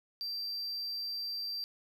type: tone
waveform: triangle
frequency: 4699 Hz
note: D8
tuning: in tune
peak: -34 dBFS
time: 0.21-1.64 s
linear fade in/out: 0 ms
effects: none